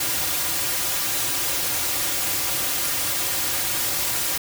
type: noise with comb filter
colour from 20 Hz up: white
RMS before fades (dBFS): -24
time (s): 0-4.38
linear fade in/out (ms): 5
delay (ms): 4.6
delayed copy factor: -0.75
effects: none